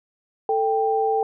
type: tone pair together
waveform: sine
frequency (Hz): 442.7 / 787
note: A4 / G5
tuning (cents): +11 / +7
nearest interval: minor seventh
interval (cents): 996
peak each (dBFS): -21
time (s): 0.49-1.23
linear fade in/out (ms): 2
effects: none